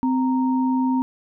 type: tone pair together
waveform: sine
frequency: 258.1 / 929 Hz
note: C4 / A#5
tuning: -23 / -6 cents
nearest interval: octave + minor seventh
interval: 2217 cents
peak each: -18 / -26 dBFS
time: 0.03-1.02 s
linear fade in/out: 0 ms
effects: none